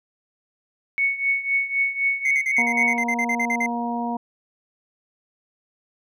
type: tone with tremolo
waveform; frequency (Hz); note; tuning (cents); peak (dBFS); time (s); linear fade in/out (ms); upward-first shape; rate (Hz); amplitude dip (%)
sine; 2217; C#7; 0; -16; 0.98-2.98; 0; triangle; 3.9; 85
type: tone bursts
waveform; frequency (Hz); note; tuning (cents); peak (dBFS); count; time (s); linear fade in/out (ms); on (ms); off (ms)
triangle; 2081; C7; -10; -19; 14; 2.25-3.663; 5; 61; 43
type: harmonic tone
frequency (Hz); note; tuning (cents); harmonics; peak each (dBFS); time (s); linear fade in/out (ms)
236.8; A#3; +27; 1 / 2 / 3 / 4; -26 / -36 / -29 / -29; 2.58-4.17; 5
effects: none